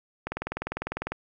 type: click train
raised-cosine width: 0.5 ms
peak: -15 dBFS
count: 18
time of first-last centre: 0.27-1.12 s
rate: 20 Hz
effects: none